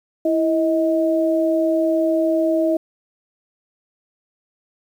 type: tone pair together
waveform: sine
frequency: 328.8 / 633.4 Hz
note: E4 / D#5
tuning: -4 / +31 cents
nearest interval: major seventh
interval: 1135 cents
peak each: -18 dBFS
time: 0.25-2.77 s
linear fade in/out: 5 ms
effects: 8-bit